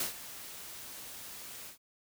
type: noise with ADSR envelope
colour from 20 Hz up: white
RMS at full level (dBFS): -32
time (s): 0-1.78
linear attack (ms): 3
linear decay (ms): 120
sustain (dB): -14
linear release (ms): 110
effects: none